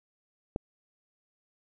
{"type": "click", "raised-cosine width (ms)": 2, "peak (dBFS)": -17, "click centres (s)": 0.561, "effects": []}